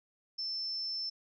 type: tone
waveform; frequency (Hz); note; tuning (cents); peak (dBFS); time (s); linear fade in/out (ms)
sine; 5310; E8; +12; -34; 0.38-1.1; 10
effects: none